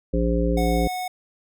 harmonic tone, 58 Hz, A#1, 8 cents flat, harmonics 1 / 3 / 5 / 7 / 9, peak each -22 / -25 / -26 / -28 / -26 dBFS, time 0.13-0.88 s, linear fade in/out 10 ms
square tone, 733 Hz, F#5, 16 cents flat, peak -27 dBFS, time 0.57-1.08 s, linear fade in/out 5 ms
effects none

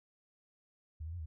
sine tone with pitch steps, 77.8 / 81.4 / 88.1 / 78.5 Hz, D#2 / E2 / F2 / D#2, 0 / -21 / +16 / +16 cents, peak -39 dBFS, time 1-1.26 s, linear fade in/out 10 ms, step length 65 ms, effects none

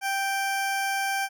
20% pulse tone, 784 Hz, G5, in tune, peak -20 dBFS, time 0.01-1.29 s, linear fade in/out 50 ms, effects none

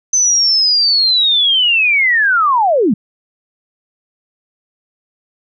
sine linear sweep, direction down, 6160 to 176.6 Hz, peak -9 dBFS, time 0.13-2.94 s, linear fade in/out 5 ms, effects none

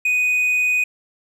triangle tone, 2489 Hz, D#7, in tune, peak -14 dBFS, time 0.05-0.84 s, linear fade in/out 5 ms, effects none

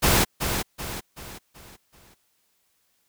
pink noise with echo, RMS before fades -19 dBFS, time 0.02-0.25 s, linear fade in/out 20 ms, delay 380 ms, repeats 5, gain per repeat -7 dB, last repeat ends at 2.15 s, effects white hiss -69 dBFS RMS until 3.08 s

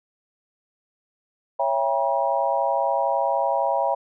sine chord, C# diminished seventh, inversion none, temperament just, 554.4 / 665.2 / 798.3 / 957.9 Hz, C#5 / E5 / G5 / Bb5, 0 / +16 / +31 / +47 cents, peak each -25 dBFS, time 1.59-3.95 s, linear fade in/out 10 ms, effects none

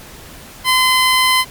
15% pulse tone, 1026 Hz, C6, 34 cents flat, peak -4 dBFS, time 0.64-1.45 s, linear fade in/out 50 ms, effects pink hiss -37 dBFS RMS until 1.5 s + MP3 96 kbps

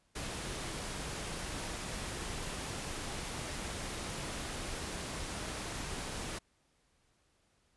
pink noise, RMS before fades -40 dBFS, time 0.15-6.39 s, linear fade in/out 10 ms, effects pink hiss -73 dBFS RMS until 7.76 s + resampled to 24000 Hz

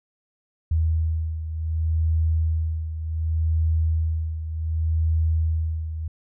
sine beating tone pair, 80.1 / 80.77 Hz, E2 / E2, -49 / -35 cents, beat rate 0.67 Hz, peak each -21 / -27 dBFS, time 0.71-6.08 s, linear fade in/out 5 ms, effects none

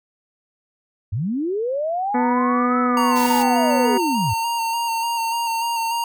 sine linear two-way sweep, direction up then down, 86.4 to 1318.5 to 86.4 Hz, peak -20 dBFS, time 1.12-4.34 s, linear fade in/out 10 ms, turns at 2.8 s
harmonic tone, 246.9 Hz, B3, in tune, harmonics 1 / 2 / 3 / 4 / 5 / 6 / 7 / 8 / 9, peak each -19 / -25 / -29 / -31 / -33 / -35 / -36 / -37 / -38 dBFS, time 2.14-3.98 s, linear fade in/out 10 ms
square tone with vibrato, 923 Hz, A#5, 17 cents flat, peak -21 dBFS, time 2.97-6.04 s, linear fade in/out 2 ms, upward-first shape square, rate 3.4 Hz, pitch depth 21 cents each way
white noise, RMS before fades -30 dBFS, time 3.15-3.44 s, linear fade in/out 20 ms
effects none

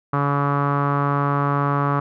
sawtooth tone with low-pass filter, 142.1 Hz, C#3, 43 cents sharp, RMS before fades -20 dBFS, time 0.13-2 s, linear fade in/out 5 ms, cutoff 1200 Hz, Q 5.6, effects none

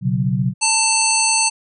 sine chord, B suspended second, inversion none, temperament equal, 123.47 / 138.59 / 185 Hz, B2 / C#3 / F#3, 0 / 0 / 0 cents, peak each -20 dBFS, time 0.01-0.54 s, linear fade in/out 50 ms
harmonic tone, 889 Hz, A5, 18 cents sharp, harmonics 1 / 3 / 5 / 7 / 9 / 10, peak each -21 / -21 / -21 / -21 / -21 / -21 dBFS, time 0.61-1.5 s, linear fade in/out 20 ms
effects none

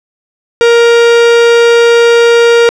45% pulse tone, 468.9 Hz, A#4, 10 cents sharp, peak -3 dBFS, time 0.61-2.69 s, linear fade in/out 0 ms, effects low-pass 5000 Hz 12 dB/octave

